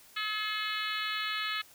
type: harmonic tone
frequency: 427.8 Hz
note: A4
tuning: 49 cents flat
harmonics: 3 / 4 / 5 / 6 / 7 / 8 / 9 / 10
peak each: -37 / -38 / -39 / -40 / -40 / -41 / -42 / -42 dBFS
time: 0.16-1.62 s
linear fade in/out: 10 ms
effects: white hiss -57 dBFS RMS until 1.74 s